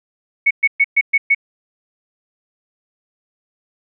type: tone bursts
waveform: sine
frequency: 2217 Hz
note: C#7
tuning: in tune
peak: -9 dBFS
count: 6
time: 0.46-1.348 s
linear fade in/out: 10 ms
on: 48 ms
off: 120 ms
effects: none